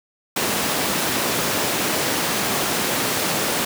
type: high-pass noise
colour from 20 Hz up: pink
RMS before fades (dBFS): -22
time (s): 0.36-3.65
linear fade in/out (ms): 5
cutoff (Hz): 200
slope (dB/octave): 12
effects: none